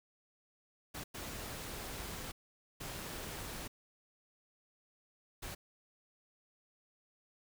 pink noise bursts at uneven times, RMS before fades -44 dBFS, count 4, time 0.94-1.04 / 1.14-2.32 / 2.8-3.68 / 5.42-5.55 s, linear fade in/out 10 ms, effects none

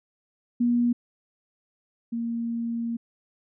sine tone pair in turn, 240 / 232.6 Hz, B3 / A#3, -49 / -4 cents, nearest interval minor second, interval 55 cents, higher first, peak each -19 / -26 dBFS, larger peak first, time 0.6-0.93 / 2.12-2.97 s, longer second, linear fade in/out 10 ms, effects none

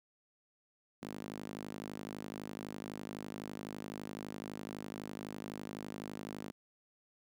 sawtooth tone with high-pass filter, 51.91 Hz, G#1, in tune, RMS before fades -45 dBFS, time 1.02-6.52 s, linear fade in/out 5 ms, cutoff 230 Hz, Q 1.9, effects none

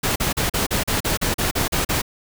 pink noise bursts, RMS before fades -21 dBFS, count 12, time 0.03-2.019 s, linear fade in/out 10 ms, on 130 ms, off 39 ms, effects none

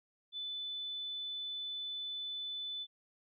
sine tone, 3500 Hz, A7, 10 cents flat, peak -38 dBFS, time 0.32-2.87 s, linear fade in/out 50 ms, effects none

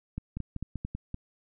two click trains, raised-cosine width 5 ms, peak -22 / -21 dBFS, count 5 / 4, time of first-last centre 0.37-1.144 / 0.18-0.85 s, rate 5.17 / 4.48 Hz, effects none

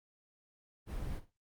brown noise with echo, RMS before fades -39 dBFS, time 0.86-1.21 s, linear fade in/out 50 ms, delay 56 ms, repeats 2, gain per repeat -15 dB, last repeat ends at 1.322 s, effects noise-tail reverb RT60 0.1 s tail -23 dB re dry + Opus 32 kbps

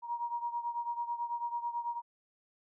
sine beating tone pair, 945 / 954.1 Hz, A#5 / A#5, +23 / +40 cents, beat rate 9.1 Hz, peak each -35 / -39 dBFS, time 0.02-2.02 s, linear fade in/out 50 ms, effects none

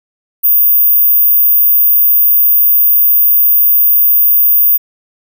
sine tone, 14917 Hz, A#9, in tune, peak -5 dBFS, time 0.43-4.78 s, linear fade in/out 20 ms, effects none

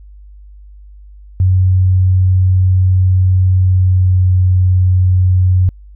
sine tone with pitch glide, 92.8 to 91.89 Hz, F#2 to F#2, +6 to -11 cents, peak -7 dBFS, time 1.4-5.69 s, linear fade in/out 0 ms, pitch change -17 cents, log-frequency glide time 3.55-4.31 s, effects added 50 Hz sine -34 dBFS peak until 5.95 s

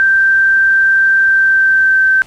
sine tone with pitch glide, 1568 to 1550.9 Hz, G6 to G6, 0 to -19 cents, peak -7 dBFS, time 0-2.22 s, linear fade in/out 0 ms, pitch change -19 cents, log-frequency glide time 1.23-2.06 s, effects pink hiss -41 dBFS RMS until 2.26 s + low-pass 9000 Hz 12 dB/octave

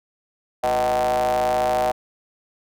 square ring-modulated tone, 66.2 Hz, C2, 21 cents sharp, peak -16 dBFS, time 0.63-1.92 s, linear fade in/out 10 ms, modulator 689 Hz, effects none

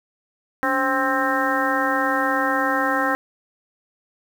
harmonic tone with a mistuned harmonic, 263.5 Hz, C4, 12 cents sharp, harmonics 1 / 2 / 3 / 4 / 5 / 6 / 7, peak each -26 / -26 / -26 / -26 / -26 / -26 / -26 dBFS, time 0.63-3.15 s, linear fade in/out 0 ms, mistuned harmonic 1, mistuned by +120 cents, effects 7-bit

